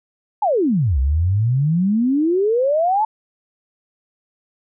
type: exponential two-way sweep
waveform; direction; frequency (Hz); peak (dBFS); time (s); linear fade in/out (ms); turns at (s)
sine; down then up; 894 to 63.2 to 894; -14; 0.42-3.05; 5; 0.99
effects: none